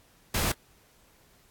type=noise; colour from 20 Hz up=pink; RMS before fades=-27 dBFS; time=0.34-0.52 s; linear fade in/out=5 ms; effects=pink hiss -61 dBFS RMS until 1.5 s + AAC 64 kbps